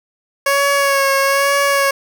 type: tone with vibrato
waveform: 15% pulse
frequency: 554.4 Hz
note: C#5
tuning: in tune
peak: -6 dBFS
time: 0.46-1.91 s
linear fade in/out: 5 ms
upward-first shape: sine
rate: 1.1 Hz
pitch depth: 27 cents each way
effects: none